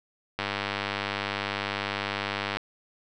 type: click train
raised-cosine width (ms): 0.3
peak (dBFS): -12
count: 219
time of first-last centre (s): 0.39-2.57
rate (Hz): 100
effects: none